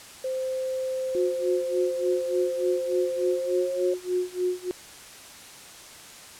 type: tone with pitch glide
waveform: sine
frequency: 520 to 539.3 Hz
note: C5 to C#5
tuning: -11 to -48 cents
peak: -26 dBFS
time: 0.24-3.94 s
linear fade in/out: 5 ms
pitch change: +63 cents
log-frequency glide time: 3.29-3.73 s
type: tone with tremolo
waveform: sine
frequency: 362.6 Hz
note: F#4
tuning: 35 cents flat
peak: -21 dBFS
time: 1.15-4.71 s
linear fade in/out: 0 ms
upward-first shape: sine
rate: 3.4 Hz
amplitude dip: 95%
effects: white hiss -45 dBFS RMS until 6.39 s + low-pass 10000 Hz 12 dB/octave